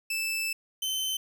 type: tone pair in turn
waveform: sawtooth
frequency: 2637 / 3071 Hz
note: E7 / G7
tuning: 0 / -36 cents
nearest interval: minor third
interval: 264 cents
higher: second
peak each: -25 dBFS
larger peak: neither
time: 0.1-0.53 / 0.82-1.17 s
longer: first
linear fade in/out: 5 ms
effects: 11-bit